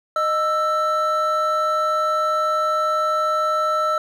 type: tone pair together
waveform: triangle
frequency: 617 / 1323.7 Hz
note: D#5 / E6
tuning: -15 / +7 cents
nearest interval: octave + minor second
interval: 1322 cents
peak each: -21 / -17 dBFS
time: 0.16-3.98 s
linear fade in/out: 2 ms
effects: none